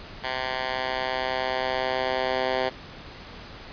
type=tone with high-pass filter sweep; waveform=10% pulse; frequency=129.4 Hz; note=C3; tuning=19 cents flat; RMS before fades=-27 dBFS; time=0.23-2.7 s; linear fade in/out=20 ms; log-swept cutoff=1000 to 490 Hz; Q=0.95; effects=pink hiss -42 dBFS RMS until 3.72 s + resampled to 11025 Hz